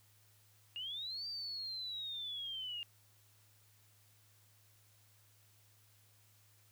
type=linear two-way sweep; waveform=sine; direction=up then down; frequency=2801 to 4699 to 2801 Hz; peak=-40 dBFS; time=0.76-2.83 s; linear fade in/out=0 ms; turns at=1.27 s; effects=added 104 Hz sine -68 dBFS peak until 6.71 s + white hiss -69 dBFS RMS until 6.71 s